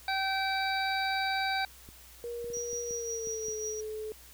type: harmonic tone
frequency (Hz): 772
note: G5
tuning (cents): -27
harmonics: 1 / 2 / 3 / 5 / 6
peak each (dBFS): -31 / -34 / -36 / -38 / -39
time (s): 0.08-1.65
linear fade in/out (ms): 2
type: clicks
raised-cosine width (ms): 3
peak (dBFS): -37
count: 8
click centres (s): 1.889 / 2.444 / 2.502 / 2.57 / 2.731 / 2.909 / 3.272 / 3.484
type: tone with pitch glide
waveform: sine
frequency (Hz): 474.1 to 432.2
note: A#4 to A4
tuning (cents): +29 to -31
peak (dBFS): -35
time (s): 2.24-4.12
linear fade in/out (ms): 0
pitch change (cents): -160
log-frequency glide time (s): 2.86-3.56
type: tone with tremolo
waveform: sine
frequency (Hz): 5770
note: F#8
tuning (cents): -44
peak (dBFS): -34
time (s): 2.53-3.81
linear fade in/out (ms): 10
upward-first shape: sine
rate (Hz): 5.5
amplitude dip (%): 50
effects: added 61 Hz sine -56 dBFS peak until 4.33 s + white hiss -54 dBFS RMS until 4.33 s